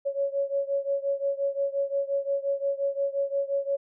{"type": "beating tone pair", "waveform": "sine", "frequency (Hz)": [554.4, 560.1], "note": ["C#5", "C#5"], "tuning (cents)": [0, 18], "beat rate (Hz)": 5.7, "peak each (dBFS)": [-27, -29], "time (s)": [0.05, 3.77], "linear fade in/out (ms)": 20, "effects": []}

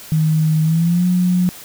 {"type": "tone with pitch glide", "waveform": "sine", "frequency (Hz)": [156.8, 180.12], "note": ["D#3", "F#3"], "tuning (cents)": [14, -46], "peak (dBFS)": -12, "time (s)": [0.12, 1.49], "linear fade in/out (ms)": 0, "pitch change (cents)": 240, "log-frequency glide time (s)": [0.63, 1.05], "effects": ["white hiss -37 dBFS RMS until 1.64 s"]}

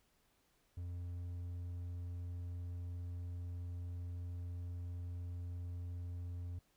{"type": "tone", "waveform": "triangle", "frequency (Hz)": 87.7, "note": "F2", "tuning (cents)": 8, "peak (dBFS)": -39, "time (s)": [0.77, 6.59], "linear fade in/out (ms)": 5, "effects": ["pink hiss -75 dBFS RMS until 6.76 s"]}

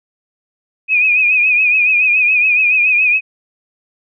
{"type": "tone with vibrato", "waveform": "sine", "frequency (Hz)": 2489, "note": "D#7", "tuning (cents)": 0, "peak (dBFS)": -9, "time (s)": [0.88, 3.21], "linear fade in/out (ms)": 50, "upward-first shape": "triangle", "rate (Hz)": 7.1, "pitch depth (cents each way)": 76, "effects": []}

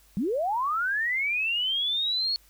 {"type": "linear sweep", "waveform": "sine", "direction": "up", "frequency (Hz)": [172.5, 4385], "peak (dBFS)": -24, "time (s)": [0.17, 2.36], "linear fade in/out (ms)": 0, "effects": ["added 50 Hz sine -59 dBFS peak until 2.49 s", "white hiss -60 dBFS RMS until 2.49 s"]}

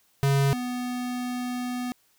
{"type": "tone pair in turn", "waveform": "square", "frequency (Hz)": [138.59, 247.6], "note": ["C#3", "B3"], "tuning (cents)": [0, 5], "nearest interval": "minor seventh", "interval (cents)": 1005, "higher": "second", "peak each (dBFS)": [-20, -29], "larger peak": "first", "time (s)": [[0.23, 0.53], [0.53, 1.92]], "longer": "second", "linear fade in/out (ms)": 0, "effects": ["white hiss -65 dBFS RMS until 2.18 s"]}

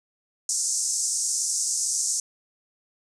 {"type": "band-pass noise", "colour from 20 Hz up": "pink", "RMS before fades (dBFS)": -26, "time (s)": [0.49, 2.2], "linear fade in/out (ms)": 2, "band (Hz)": [5700, 9000], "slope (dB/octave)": 48, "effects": []}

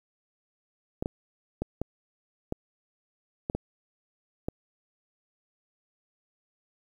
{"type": "clicks", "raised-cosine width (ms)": 2, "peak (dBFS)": -16, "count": 8, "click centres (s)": [1.025, 1.059, 1.62, 1.816, 2.524, 3.499, 3.55, 4.485], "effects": ["9-bit"]}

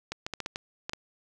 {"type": "clicks", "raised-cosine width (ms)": 0.2, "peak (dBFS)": -16, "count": 8, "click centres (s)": [0.12, 0.265, 0.337, 0.403, 0.461, 0.559, 0.895, 0.934], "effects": []}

